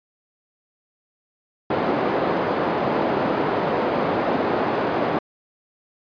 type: band-pass noise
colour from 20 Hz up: white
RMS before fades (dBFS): -22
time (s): 1.7-5.19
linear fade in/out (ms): 5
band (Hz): 200 to 700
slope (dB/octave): 12
effects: resampled to 11025 Hz